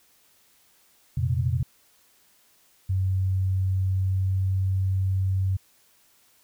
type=chord; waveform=sine; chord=F suspended fourth; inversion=none; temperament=equal with one note detuned; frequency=87.31 / 117.56 / 130.81 Hz; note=F2 / Bb2 / C3; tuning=0 / +15 / 0 cents; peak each=-26 dBFS; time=1.17-1.63 s; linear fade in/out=5 ms
type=tone with pitch glide; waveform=sine; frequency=94.5 to 95.1 Hz; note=F#2 to F#2; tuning=+37 to +48 cents; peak=-21 dBFS; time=2.89-5.57 s; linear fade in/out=10 ms; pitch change=+11 cents; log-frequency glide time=3.84-4.48 s
effects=white hiss -61 dBFS RMS until 6.43 s